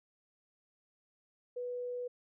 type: tone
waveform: sine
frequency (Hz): 491.8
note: B4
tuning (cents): -7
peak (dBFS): -36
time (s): 1.56-2.08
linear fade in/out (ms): 10
effects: none